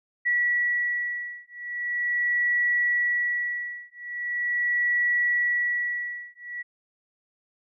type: beating tone pair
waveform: sine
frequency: 1939 / 1939.41 Hz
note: B6 / B6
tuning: -32 / -32 cents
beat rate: 0.41 Hz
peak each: -26 dBFS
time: 0.25-6.63 s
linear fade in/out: 20 ms
effects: none